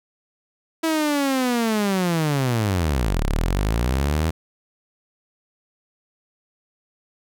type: linear two-way sweep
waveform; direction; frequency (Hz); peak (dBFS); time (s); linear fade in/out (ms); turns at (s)
sawtooth; down then up; 327.6 to 32.7 to 82.8; -15; 0.83-4.31; 10; 3.24
effects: none